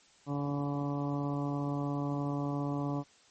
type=harmonic tone with a mistuned harmonic; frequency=143 Hz; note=D3; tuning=46 cents flat; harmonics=1 / 2 / 3 / 4 / 5 / 6 / 7 / 8; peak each=-34 / -34 / -44 / -43 / -44 / -47 / -45 / -47 dBFS; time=0.26-3.04 s; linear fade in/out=50 ms; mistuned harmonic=6; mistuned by=-22 cents; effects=white hiss -62 dBFS RMS until 3.3 s + MP3 32 kbps